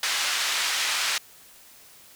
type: band-pass noise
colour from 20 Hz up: pink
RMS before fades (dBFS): -26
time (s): 0.03-1.18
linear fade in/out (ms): 2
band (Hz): 1700 to 6800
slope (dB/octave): 12
effects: white hiss -51 dBFS RMS until 2.15 s